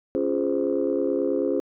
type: chord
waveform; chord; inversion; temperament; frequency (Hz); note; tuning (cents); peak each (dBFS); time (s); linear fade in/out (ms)
sine; Db major seventh; none; just; 277.2 / 346.5 / 415.8 / 519.7; Db4 / F4 / Ab4 / C5; 0 / -14 / +2 / -12; -26; 0.15-1.6; 0
effects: tanh soft clip ceiling -13 dBFS